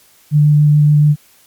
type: tone with vibrato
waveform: sine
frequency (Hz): 148.8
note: D3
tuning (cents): +23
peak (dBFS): -6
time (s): 0.31-1.16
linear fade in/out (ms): 50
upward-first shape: square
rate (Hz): 7.1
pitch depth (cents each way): 9
effects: white hiss -49 dBFS RMS until 1.46 s + MP3 96 kbps